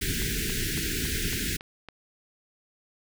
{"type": "band-stop noise", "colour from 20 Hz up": "pink", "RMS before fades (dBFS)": -29, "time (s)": [0.01, 1.57], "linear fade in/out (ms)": 10, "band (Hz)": [440, 1500], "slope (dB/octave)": 96}
{"type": "click train", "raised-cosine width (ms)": 0.3, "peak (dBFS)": -25, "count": 7, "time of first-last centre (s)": [0.22, 1.887], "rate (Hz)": 3.6}
{"effects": []}